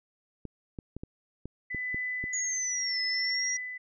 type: clicks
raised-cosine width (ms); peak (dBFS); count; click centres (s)
3; -25; 8; 0.453 / 0.788 / 0.966 / 1.035 / 1.456 / 1.747 / 1.945 / 2.24
type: tone with tremolo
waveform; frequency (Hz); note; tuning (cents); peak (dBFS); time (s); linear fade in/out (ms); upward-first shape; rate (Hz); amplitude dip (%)
sine; 2000; B6; +21; -30; 1.7-3.78; 10; sine; 0.8; 60
type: linear two-way sweep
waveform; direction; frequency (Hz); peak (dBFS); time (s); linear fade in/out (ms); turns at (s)
sine; down then up; 6800 to 5170 to 5760; -29; 2.33-3.57; 5; 3.02
effects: none